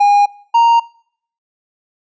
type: tone pair in turn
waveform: triangle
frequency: 816 / 930.7 Hz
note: G#5 / A#5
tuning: -31 / -3 cents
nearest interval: major second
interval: 228 cents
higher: second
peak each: -5 dBFS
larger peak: neither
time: 0-0.26 / 0.54-0.8 s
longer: neither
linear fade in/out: 10 ms
effects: noise-tail reverb RT60 0.6 s tail -23 dB re dry + resampled to 16000 Hz